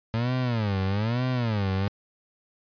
30% pulse tone with vibrato, 110.5 Hz, A2, 8 cents sharp, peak -21 dBFS, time 0.14-1.88 s, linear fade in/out 0 ms, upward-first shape sine, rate 1.1 Hz, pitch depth 260 cents each way, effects resampled to 11025 Hz

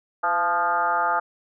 sine tone with frequency modulation, 1046.5 Hz, C6, in tune, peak -19 dBFS, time 0.23-1.2 s, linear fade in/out 10 ms, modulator 179 Hz, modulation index 2.2, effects none

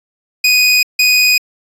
25% pulse tone pair in turn, 2489 / 2489 Hz, D#7 / D#7, 0 / 0 cents, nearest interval unison, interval 0 cents, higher neither, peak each -4 dBFS, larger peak neither, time 0.44-0.83 / 0.99-1.38 s, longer neither, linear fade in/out 5 ms, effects resampled to 32000 Hz

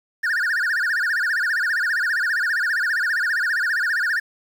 triangle tone with vibrato, 1620 Hz, G#6, 43 cents flat, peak -17 dBFS, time 0.23-4.2 s, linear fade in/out 10 ms, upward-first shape sine, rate 15 Hz, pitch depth 230 cents each way, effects 8-bit

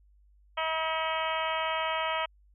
harmonic tone with a mistuned harmonic, 320.2 Hz, D#4, 50 cents sharp, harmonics 2 / 3 / 4 / 5 / 6 / 7 / 8 / 9 / 10, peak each -34 / -33 / -34 / -43 / -39 / -38 / -40 / -41 / -39 dBFS, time 0.57-2.26 s, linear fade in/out 10 ms, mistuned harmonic 10, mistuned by -27 cents, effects added 50 Hz sine -58 dBFS peak until 2.54 s

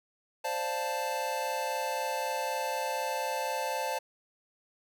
square chord, D minor seventh, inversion third, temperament equal, 523.3 / 587.3 / 698.5 / 880 Hz, C5 / D5 / F5 / A5, 0 / 0 / 0 / 0 cents, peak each -37 / -39 / -40 / -34 dBFS, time 0.44-3.99 s, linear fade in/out 10 ms, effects none

